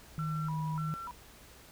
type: tone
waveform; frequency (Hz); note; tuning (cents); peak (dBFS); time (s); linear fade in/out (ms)
sine; 155.56; D#3; 0; -32; 0.18-0.94; 0
type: tone with vibrato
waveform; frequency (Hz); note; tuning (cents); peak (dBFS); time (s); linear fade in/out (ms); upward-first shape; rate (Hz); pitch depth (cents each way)
sine; 1148; D6; -40; -39; 0.19-1.11; 0; square; 1.7; 280
effects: added 60 Hz sine -61 dBFS peak until 1.71 s + pink hiss -55 dBFS RMS until 1.71 s